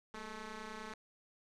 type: ring-modulated tone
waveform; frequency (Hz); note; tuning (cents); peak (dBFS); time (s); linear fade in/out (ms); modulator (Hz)
10% pulse; 215; A3; -40; -33; 0.14-0.94; 2; 660
effects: low-pass 7000 Hz 12 dB/octave